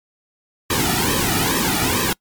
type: noise with flanger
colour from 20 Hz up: pink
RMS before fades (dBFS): -19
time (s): 0.7-2.13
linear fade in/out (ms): 2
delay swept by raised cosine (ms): 1.4 to 1.92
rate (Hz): 2.3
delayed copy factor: -0.9
effects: noise-tail reverb RT60 0.1 s tail -26 dB re dry + MP3 96 kbps